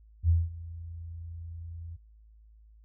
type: tone with ADSR envelope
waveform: sine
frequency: 83.8 Hz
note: E2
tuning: 29 cents sharp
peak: -18 dBFS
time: 0.23-1.97 s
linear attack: 61 ms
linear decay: 200 ms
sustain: -20 dB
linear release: 23 ms
effects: added 54 Hz sine -53 dBFS peak until 2.84 s